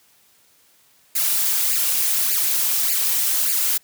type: noise with flanger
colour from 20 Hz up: blue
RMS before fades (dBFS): -20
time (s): 1.15-3.78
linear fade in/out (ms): 10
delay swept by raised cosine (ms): 0.42 to 5.82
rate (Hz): 1.7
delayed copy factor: +0.95
effects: white hiss -57 dBFS RMS until 3.83 s + high-pass 60 Hz 12 dB/octave